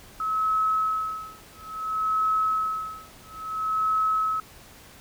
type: tone with tremolo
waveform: sine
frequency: 1289 Hz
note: E6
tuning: 39 cents flat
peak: -20 dBFS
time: 0.2-4.4 s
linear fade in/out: 2 ms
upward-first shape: sine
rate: 0.59 Hz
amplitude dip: 100%
effects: pink hiss -49 dBFS RMS until 5 s